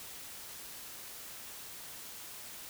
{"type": "silence", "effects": ["white hiss -47 dBFS RMS until 2.69 s"]}